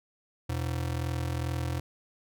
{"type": "ring-modulated tone", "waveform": "square", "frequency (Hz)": 103.83, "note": "G#2", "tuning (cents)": 0, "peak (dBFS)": -27, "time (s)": [0.49, 1.8], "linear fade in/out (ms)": 5, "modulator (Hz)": 21.2, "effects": []}